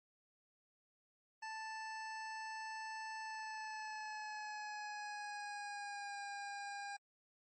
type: tone with pitch glide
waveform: 25% pulse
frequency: 880 to 807 Hz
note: A5 to G#5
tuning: 0 to -50 cents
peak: -40 dBFS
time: 1.42-6.97 s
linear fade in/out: 10 ms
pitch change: -150 cents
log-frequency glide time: 3.21-6.19 s
effects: MP3 32 kbps